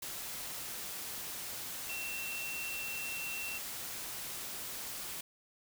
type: tone in noise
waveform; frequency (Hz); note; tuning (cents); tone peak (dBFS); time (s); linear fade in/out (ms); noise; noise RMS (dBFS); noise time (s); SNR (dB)
sine; 2707; E7; +45; -39; 1.89-3.58; 5; white; -42; 0.02-5.21; 0
effects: none